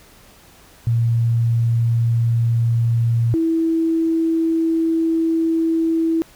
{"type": "tone pair in turn", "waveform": "sine", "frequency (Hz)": [116.4, 326.8], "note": ["A#2", "E4"], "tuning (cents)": [-2, -15], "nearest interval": "octave + tritone", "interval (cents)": 1787, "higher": "second", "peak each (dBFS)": [-14, -15], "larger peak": "first", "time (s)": [[0.87, 3.34], [3.34, 6.22]], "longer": "second", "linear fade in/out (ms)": 0, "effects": ["pink hiss -48 dBFS RMS until 6.35 s"]}